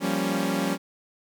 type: chord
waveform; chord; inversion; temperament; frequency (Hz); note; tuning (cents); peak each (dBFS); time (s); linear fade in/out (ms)
sawtooth; G half-diminished seventh; third; equal with one note detuned; 173.81 / 196 / 233.1 / 277.2; F3 / G3 / Bb3 / Db4; -8 / 0 / 0 / 0; -27 / -24 / -29 / -24; 0-0.78; 50
effects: none